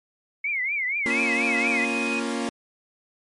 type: tone with vibrato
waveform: sine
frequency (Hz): 2182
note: C#7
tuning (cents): -28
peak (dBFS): -23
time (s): 0.44-1.85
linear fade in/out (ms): 5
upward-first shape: triangle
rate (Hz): 4.2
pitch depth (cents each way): 190
type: chord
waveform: sawtooth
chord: Bb minor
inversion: none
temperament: equal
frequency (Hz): 233.1 / 277.2 / 349.2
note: Bb3 / Db4 / F4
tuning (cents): 0 / 0 / 0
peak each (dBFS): -24 / -26 / -28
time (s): 1.06-2.49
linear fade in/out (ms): 0
type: tone with pitch glide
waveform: sine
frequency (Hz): 2561 to 2501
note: D#7 to D#7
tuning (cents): +49 to +8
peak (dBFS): -26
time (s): 1.1-2.2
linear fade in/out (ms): 5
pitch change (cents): -41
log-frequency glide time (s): 1.6-1.81
effects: MP3 48 kbps